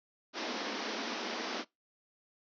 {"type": "band-pass noise", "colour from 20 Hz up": "pink", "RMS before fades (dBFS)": -38, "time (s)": [0.33, 1.65], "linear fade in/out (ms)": 50, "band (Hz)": [210, 5900], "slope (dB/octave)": 96, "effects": ["noise-tail reverb RT60 0.2 s tail -24 dB re dry"]}